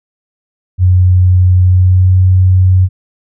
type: tone with pitch glide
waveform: sine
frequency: 91.2 to 92.69 Hz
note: F#2 to F#2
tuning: -24 to +4 cents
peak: -4 dBFS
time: 0.78-2.89 s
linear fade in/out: 50 ms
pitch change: +28 cents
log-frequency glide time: 1.62-2.17 s
effects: none